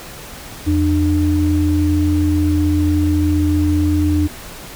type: tone pair together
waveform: sine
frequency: 84.7 / 300.2 Hz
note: E2 / D4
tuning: +48 / +38 cents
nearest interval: octave + minor seventh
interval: 2190 cents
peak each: -15 dBFS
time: 0.66-4.28 s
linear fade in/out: 20 ms
effects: pink hiss -34 dBFS RMS until 4.75 s